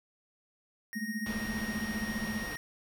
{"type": "tone", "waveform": "square", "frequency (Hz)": 1864.7, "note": "A#6", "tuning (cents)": 0, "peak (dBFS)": -39, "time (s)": [0.93, 2.57], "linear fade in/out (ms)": 0}
{"type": "tone with tremolo", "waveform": "sine", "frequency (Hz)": 216.8, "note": "A3", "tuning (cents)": -25, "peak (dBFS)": -30, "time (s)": [0.95, 2.44], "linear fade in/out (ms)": 20, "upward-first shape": "sine", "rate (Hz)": 15, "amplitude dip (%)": 95}
{"type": "low-pass noise", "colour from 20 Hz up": "pink", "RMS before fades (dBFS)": -41, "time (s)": [1.26, 2.56], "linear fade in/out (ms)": 2, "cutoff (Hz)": 4300, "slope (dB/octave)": 12}
{"effects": []}